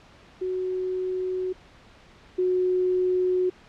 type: tone pair in turn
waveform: sine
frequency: 370 / 366.2 Hz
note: F#4 / F#4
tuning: 0 / -18 cents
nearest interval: unison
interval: 18 cents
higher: first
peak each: -25 / -20 dBFS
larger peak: second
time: 0.41-1.53 / 2.38-3.5 s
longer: neither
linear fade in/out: 10 ms
effects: pink hiss -52 dBFS RMS until 3.68 s + low-pass 4000 Hz 12 dB/octave